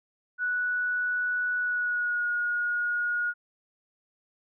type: tone with pitch glide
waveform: sine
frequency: 1475 to 1441.3 Hz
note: F#6 to F#6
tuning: -6 to -46 cents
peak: -25 dBFS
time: 0.38-3.34 s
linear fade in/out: 50 ms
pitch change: -40 cents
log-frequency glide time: 1.58-2.29 s
effects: none